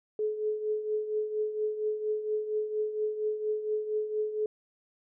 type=tone with tremolo; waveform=sine; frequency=427.6 Hz; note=A4; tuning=49 cents flat; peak=-25 dBFS; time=0.19-4.46 s; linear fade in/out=2 ms; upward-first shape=triangle; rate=4.3 Hz; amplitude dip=70%; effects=none